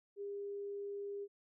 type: tone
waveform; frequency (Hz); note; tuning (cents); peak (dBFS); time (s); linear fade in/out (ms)
sine; 403.2; G4; +49; -40; 0.16-1.28; 50
effects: none